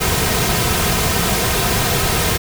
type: noise with comb filter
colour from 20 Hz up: pink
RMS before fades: -17 dBFS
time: 0-2.38 s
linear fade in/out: 20 ms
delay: 3.5 ms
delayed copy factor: -0.55
effects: none